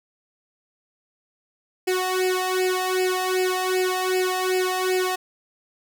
sawtooth tone with flanger, 370 Hz, F#4, in tune, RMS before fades -23 dBFS, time 1.87-5.16 s, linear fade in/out 10 ms, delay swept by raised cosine 0.4 to 1.13 ms, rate 2.6 Hz, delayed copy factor +1, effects none

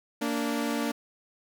sawtooth tone pair together, 231 / 291 Hz, A#3 / D4, -16 / -16 cents, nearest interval major third, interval 400 cents, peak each -26 dBFS, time 0.21-0.92 s, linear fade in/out 10 ms, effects none

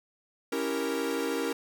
45% pulse chord, C# diminished seventh, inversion none, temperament equal, 277.2 / 329.6 / 392 / 466.2 Hz, C#4 / E4 / G4 / Bb4, 0 / 0 / 0 / 0 cents, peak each -34 / -35 / -36 / -32 dBFS, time 0.52-1.53 s, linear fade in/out 5 ms, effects none

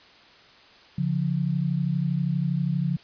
sine tone pair together, 142.09 / 174.6 Hz, C#3 / F3, +43 / 0 cents, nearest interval major third, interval 357 cents, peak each -25 dBFS, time 0.98-2.97 s, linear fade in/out 5 ms, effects white hiss -52 dBFS RMS until 3.03 s + resampled to 11025 Hz

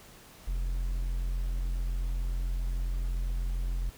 triangle tone, 43.65 Hz, F1, in tune, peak -26 dBFS, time 0.47-3.9 s, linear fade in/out 10 ms, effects pink hiss -53 dBFS RMS until 3.97 s

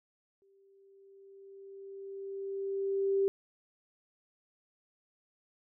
sine tone with exponential growth, 392 Hz, G4, in tune, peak -24 dBFS, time 0.42-3.28 s, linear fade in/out 0 ms, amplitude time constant 620 ms, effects none

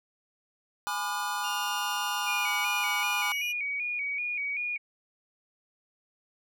square chord, G# diminished seventh, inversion none, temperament just, 830.6 / 996.7 / 1196.1 / 1435.3 Hz, G#5 / B5 / D6 / F6, 0 / +16 / +31 / +47 cents, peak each -36 dBFS, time 0.87-3.32 s, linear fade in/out 0 ms
35% pulse tone with pitch glide, 2813 to 2900 Hz, F7 to F#7, +12 to -35 cents, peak -33 dBFS, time 1.43-3.53 s, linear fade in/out 20 ms, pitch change +53 cents, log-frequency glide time 2.31-2.49 s
sine tone with vibrato, 2349 Hz, D7, in tune, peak -29 dBFS, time 2.26-4.78 s, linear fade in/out 20 ms, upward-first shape square, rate 2.6 Hz, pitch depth 67 cents each way
effects none

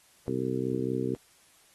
harmonic tone, 64.2 Hz, C2, 32 cents flat, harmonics 2 / 3 / 4 / 5 / 6 / 7, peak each -35 / -37 / -33 / -35 / -33 / -35 dBFS, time 0.28-1.15 s, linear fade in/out 0 ms, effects white hiss -61 dBFS RMS until 1.74 s + AAC 32 kbps

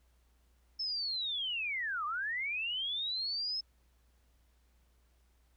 sine linear two-way sweep, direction down then up, 5300 to 1153 to 5250 Hz, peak -33 dBFS, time 0.79-3.61 s, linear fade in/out 10 ms, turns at 2.05 s, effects added 60 Hz sine -66 dBFS peak until 5.56 s + pink hiss -75 dBFS RMS until 5.56 s

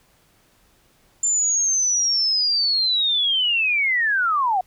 sine linear sweep, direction down, 7240 to 709 Hz, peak -17 dBFS, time 1.23-4.61 s, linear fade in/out 5 ms, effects pink hiss -59 dBFS RMS until 4.66 s

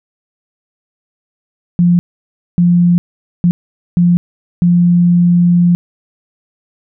sine tone bursts at uneven times, 174.61 Hz, F3, in tune, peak -6 dBFS, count 5, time 1.79-1.99 / 2.58-2.98 / 3.44-3.51 / 3.97-4.17 / 4.62-5.75 s, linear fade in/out 0 ms, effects none

